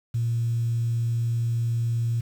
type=tone; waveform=sine; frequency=116.54 Hz; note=A#2; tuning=in tune; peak=-21 dBFS; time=0.14-2.21 s; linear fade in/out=10 ms; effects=tanh soft clip ceiling -17 dBFS + 8-bit